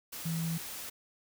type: tone in noise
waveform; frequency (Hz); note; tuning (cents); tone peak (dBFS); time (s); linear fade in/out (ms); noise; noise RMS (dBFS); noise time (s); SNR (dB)
sine; 164.4; E3; -4; -31; 0.25-0.58; 10; white; -42; 0.12-0.9; +8
effects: none